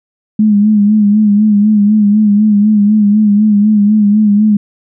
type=tone with vibrato; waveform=sine; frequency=209.2 Hz; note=G#3; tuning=13 cents sharp; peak=-5 dBFS; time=0.39-4.57 s; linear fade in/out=5 ms; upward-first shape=sine; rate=4 Hz; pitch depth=56 cents each way; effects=none